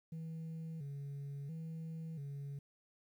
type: tone with vibrato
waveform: sine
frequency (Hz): 151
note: D3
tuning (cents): +48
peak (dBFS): -39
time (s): 0.12-2.59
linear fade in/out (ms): 5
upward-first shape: square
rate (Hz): 0.73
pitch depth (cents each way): 120
effects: tanh soft clip ceiling -41 dBFS + 12-bit